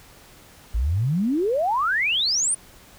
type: exponential sweep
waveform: sine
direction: up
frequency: 51.2 to 9700 Hz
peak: -19 dBFS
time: 0.74-2.55 s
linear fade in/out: 10 ms
effects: pink hiss -49 dBFS RMS until 2.98 s